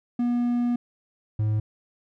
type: tone pair in turn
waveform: triangle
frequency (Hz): 241.3 / 107.49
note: B3 / A2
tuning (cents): -40 / -40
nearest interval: octave + major second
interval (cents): 1400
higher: first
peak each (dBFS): -19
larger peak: neither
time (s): 0.19-0.76 / 1.39-1.6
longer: first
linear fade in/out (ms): 5
effects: none